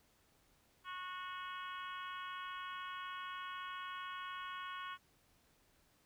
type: harmonic tone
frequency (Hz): 366.4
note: F#4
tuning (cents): -17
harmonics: 3 / 4 / 5 / 6 / 7 / 8 / 9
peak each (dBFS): -45 / -49 / -55 / -57 / -57 / -55 / -56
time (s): 0.84-4.98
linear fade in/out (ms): 50
effects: pink hiss -72 dBFS RMS until 6.05 s

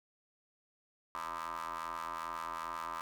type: ring-modulated tone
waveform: 25% pulse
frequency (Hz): 82.41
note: E2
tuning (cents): 0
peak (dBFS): -32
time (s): 1.15-3.01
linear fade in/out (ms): 0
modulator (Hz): 1110
effects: none

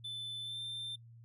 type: tone with pitch glide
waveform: triangle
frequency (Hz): 3520 to 3573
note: A7 to A7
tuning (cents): 0 to +26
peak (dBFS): -38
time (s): 0.04-0.96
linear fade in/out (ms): 10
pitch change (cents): +26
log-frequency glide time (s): 0.42-0.6
effects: noise-tail reverb RT60 0.1 s tail -26 dB re dry + added 116 Hz sine -53 dBFS peak until 1.24 s

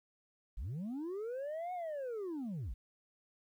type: linear two-way sweep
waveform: sine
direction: up then down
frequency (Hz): 37.9 to 739 to 37.9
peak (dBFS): -35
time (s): 0.57-2.74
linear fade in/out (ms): 10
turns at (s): 1.73
effects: tanh soft clip ceiling -37 dBFS + 12-bit

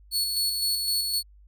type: tone with tremolo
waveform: sawtooth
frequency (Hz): 4405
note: C#8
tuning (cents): -12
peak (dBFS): -20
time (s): 0.11-1.23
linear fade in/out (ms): 50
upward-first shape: square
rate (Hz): 3.9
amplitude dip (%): 35
effects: added 50 Hz sine -50 dBFS peak until 1.47 s

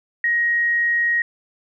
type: tone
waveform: sine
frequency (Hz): 1884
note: A#6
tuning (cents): +18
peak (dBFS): -16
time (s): 0.24-1.22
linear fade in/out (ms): 2
effects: none

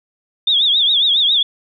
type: tone with vibrato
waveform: sine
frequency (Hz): 3520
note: A7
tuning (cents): 0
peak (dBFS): -11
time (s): 0.47-1.43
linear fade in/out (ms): 5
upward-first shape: triangle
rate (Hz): 7.3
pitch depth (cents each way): 160
effects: none

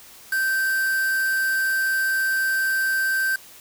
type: tone with quantisation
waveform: triangle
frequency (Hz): 1559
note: G6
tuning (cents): -10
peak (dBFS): -18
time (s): 0.32-3.36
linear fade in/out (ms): 5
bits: 5
effects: white hiss -46 dBFS RMS until 3.6 s

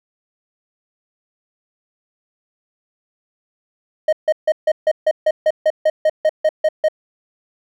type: tone bursts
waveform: triangle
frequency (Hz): 622.3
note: D#5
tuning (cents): 0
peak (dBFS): -9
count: 15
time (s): 4.08-6.885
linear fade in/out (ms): 5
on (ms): 47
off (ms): 150
effects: none

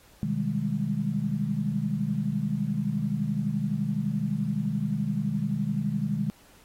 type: chord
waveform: sine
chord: Ab major seventh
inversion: first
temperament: equal with one note detuned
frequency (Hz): 127.46 / 155.56 / 196 / 207.7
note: C3 / Eb3 / G3 / Ab3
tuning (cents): -45 / 0 / 0 / 0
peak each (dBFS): -33 / -30 / -32 / -29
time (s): 0.23-6.3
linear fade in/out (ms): 0
effects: pink hiss -57 dBFS RMS until 6.64 s + AAC 48 kbps

